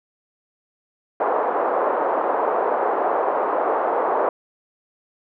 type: band-pass noise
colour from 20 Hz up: pink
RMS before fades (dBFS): -21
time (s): 1.2-4.29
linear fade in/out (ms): 2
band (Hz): 440 to 1100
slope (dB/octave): 24
effects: none